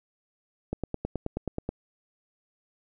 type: click train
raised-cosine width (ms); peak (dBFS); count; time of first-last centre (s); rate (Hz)
2; -16; 10; 0.73-1.691; 9.37
effects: none